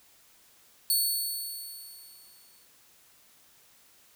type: tone with exponential decay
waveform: 5% pulse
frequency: 4435 Hz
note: C#8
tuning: in tune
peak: -15 dBFS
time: 0.9-2.65 s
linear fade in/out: 1 ms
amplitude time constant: 380 ms
effects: white hiss -60 dBFS RMS until 4.15 s